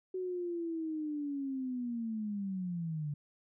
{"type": "linear sweep", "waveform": "sine", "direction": "down", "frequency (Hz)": [374.1, 143.5], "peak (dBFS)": -34, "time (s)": [0.14, 3.14], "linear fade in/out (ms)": 5, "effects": []}